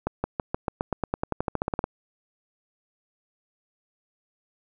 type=accelerating click train; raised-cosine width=1 ms; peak=-11 dBFS; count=19; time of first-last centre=0.07-1.841 s; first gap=170 ms; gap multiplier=0.93; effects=none